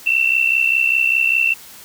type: tone pair together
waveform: sine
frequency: 2658 / 2723 Hz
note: E7 / F7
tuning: +14 / -44 cents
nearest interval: unison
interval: 42 cents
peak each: -16 / -16 dBFS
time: 0.06-1.54 s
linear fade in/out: 10 ms
effects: white hiss -40 dBFS RMS until 1.84 s